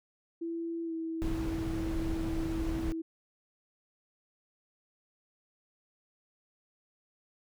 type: tone with pitch glide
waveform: sine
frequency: 333.7 to 325.7 Hz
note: E4 to E4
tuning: +21 to -21 cents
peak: -33 dBFS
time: 0.41-3.02 s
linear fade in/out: 10 ms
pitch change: -42 cents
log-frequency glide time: 0.84-0.93 s
type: noise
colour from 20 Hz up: brown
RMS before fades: -35 dBFS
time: 1.22-2.92 s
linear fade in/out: 0 ms
effects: none